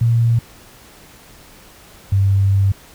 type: tone pair in turn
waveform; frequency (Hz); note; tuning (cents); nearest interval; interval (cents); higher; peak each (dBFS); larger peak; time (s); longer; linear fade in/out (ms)
sine; 116.54 / 98; A#2 / G2; 0 / 0; minor third; 300; first; -11; neither; 0.01-0.39 / 2.12-2.72; second; 5
effects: pink hiss -44 dBFS RMS until 2.94 s